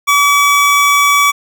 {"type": "tone", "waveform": "25% pulse", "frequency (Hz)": 1143, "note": "D6", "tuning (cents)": -47, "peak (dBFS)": -4, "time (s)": [0.07, 1.32], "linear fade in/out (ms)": 20, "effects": []}